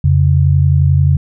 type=tone pair together; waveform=sine; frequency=87.31 / 138.59 Hz; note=F2 / C#3; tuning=0 / 0 cents; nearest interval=minor sixth; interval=800 cents; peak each=-10 dBFS; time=0.04-1.17 s; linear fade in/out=5 ms; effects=none